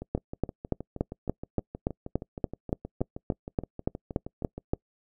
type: two click trains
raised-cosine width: 2 ms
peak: -12 / -23 dBFS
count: 17 / 31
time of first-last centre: 0.15-4.735 / 0.02-4.737 s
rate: 3.49 / 6.36 Hz
effects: noise-tail reverb RT60 0.1 s tail -26 dB re dry